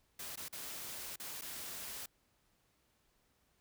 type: noise with dropouts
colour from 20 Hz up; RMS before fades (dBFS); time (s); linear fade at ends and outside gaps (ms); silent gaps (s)
white; -45; 0.19-2.06; 5; 0.358-0.373 / 0.484-0.526 / 1.16-1.198 / 1.412-1.419
effects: pink hiss -75 dBFS RMS until 3.6 s